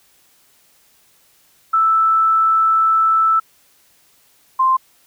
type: tone pair in turn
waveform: sine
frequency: 1318.5 / 1046.5 Hz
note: E6 / C6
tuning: 0 / 0 cents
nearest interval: major third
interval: 400 cents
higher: first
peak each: -11 dBFS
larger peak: neither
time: 1.73-3.4 / 4.59-4.77 s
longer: first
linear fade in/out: 10 ms
effects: white hiss -55 dBFS RMS until 5.06 s